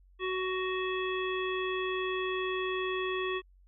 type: harmonic tone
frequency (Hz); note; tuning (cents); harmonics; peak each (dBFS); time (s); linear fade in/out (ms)
372.5; F#4; +12; 1 / 3 / 5 / 7 / 9; -32 / -37 / -39 / -40 / -42; 0.19-3.42; 50
effects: added 46 Hz sine -57 dBFS peak until 3.67 s